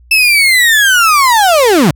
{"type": "linear sweep", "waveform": "35% pulse", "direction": "down", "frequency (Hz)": [2650, 130.81], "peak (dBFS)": -4, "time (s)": [0.11, 1.91], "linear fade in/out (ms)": 5, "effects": ["added 60 Hz sine -39 dBFS peak until 1.95 s"]}